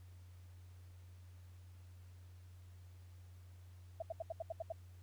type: tone bursts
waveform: sine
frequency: 659.3 Hz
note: E5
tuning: in tune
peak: -38 dBFS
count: 8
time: 4-4.723 s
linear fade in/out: 5 ms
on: 23 ms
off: 77 ms
effects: added 90 Hz sine -54 dBFS peak until 5.02 s + pink hiss -71 dBFS RMS until 5.02 s